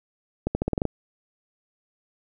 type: accelerating click train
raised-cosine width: 2 ms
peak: -10 dBFS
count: 8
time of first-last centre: 0.47-0.853 s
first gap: 80 ms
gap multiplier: 0.87
effects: none